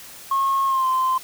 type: tone with pitch glide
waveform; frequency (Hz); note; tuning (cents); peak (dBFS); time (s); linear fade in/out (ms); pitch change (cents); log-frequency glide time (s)
sine; 1085 to 1038.4; C#6 to C6; -37 to -13; -16; 0.31-1.18; 5; -76; 0.66-0.87
effects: tanh soft clip ceiling -14 dBFS + white hiss -41 dBFS RMS until 1.23 s